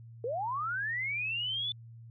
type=linear sweep; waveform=sine; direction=up; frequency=440 to 3520 Hz; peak=-31 dBFS; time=0.24-1.72 s; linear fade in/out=2 ms; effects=added 115 Hz sine -47 dBFS peak until 2.1 s